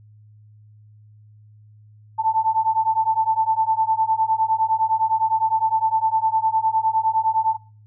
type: beating tone pair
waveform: sine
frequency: 880 / 889.8 Hz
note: A5 / A5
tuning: 0 / +19 cents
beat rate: 9.8 Hz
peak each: -20 dBFS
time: 2.18-7.57 s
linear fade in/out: 20 ms
effects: noise-tail reverb RT60 0.4 s tail -21 dB re dry + added 106 Hz sine -46 dBFS peak until 7.86 s